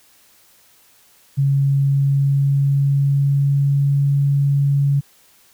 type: tone with pitch glide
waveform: sine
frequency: 138.59 to 140.61 Hz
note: C#3 to C#3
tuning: 0 to +25 cents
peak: -13 dBFS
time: 1.37-5.01 s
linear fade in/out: 20 ms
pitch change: +25 cents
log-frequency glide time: 1.67-4.02 s
effects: white hiss -53 dBFS RMS until 5.53 s